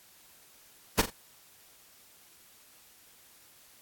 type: noise with echo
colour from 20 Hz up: pink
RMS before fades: -23 dBFS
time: 0.98-1.02 s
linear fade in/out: 10 ms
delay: 43 ms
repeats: 2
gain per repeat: -10 dB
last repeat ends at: 1.106 s
effects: white hiss -58 dBFS RMS until 3.81 s + AAC 64 kbps